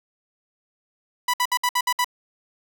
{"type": "tone bursts", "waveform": "sawtooth", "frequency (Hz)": 987.8, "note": "B5", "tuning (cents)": 0, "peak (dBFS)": -15, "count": 7, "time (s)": [1.28, 2.045], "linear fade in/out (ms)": 5, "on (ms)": 57, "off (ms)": 61, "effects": []}